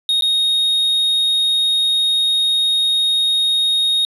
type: tone with dropouts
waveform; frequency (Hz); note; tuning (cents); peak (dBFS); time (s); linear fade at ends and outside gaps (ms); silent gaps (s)
triangle; 3729; A#7; 0; -12; 0.09-4.05; 1; 0.21-0.222
effects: resampled to 32000 Hz